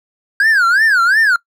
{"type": "tone with vibrato", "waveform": "triangle", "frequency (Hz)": 1568, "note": "G6", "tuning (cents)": 0, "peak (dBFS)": -7, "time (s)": [0.4, 1.36], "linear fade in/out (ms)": 2, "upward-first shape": "sine", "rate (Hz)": 2.8, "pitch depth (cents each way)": 250, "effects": ["noise-tail reverb RT60 0.1 s tail -21 dB re dry"]}